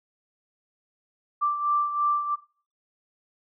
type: beating tone pair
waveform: sine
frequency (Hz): 1174.7 / 1177.7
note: D6 / D6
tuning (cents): 0 / +4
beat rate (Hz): 3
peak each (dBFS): -23 / -30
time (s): 1.41-2.36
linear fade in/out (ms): 20
effects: noise-tail reverb RT60 0.4 s tail -18 dB re dry